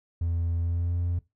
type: tone with pitch glide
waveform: triangle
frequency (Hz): 84.6 to 87.13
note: E2 to F2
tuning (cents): +45 to -4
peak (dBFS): -22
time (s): 0.21-1.19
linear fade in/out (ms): 5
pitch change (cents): +51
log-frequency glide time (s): 0.59-0.98
effects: noise-tail reverb RT60 0.2 s tail -20 dB re dry + tanh soft clip ceiling -18 dBFS